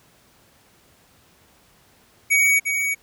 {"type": "tone with echo", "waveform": "square", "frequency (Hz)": 2252, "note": "C#7", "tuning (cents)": 27, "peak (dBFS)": -15, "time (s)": [2.3, 2.6], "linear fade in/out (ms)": 20, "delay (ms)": 350, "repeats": 1, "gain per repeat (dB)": -6, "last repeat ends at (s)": 2.95, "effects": ["pink hiss -56 dBFS RMS until 3.02 s", "high-pass 60 Hz 12 dB/octave"]}